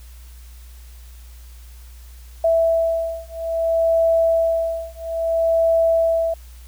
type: beating tone pair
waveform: sine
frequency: 659.3 / 659.9 Hz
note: E5 / E5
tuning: 0 / +2 cents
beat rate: 0.6 Hz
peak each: -19 dBFS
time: 2.44-6.34 s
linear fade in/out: 5 ms
effects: added 60 Hz sine -38 dBFS peak until 6.67 s + white hiss -51 dBFS RMS until 6.67 s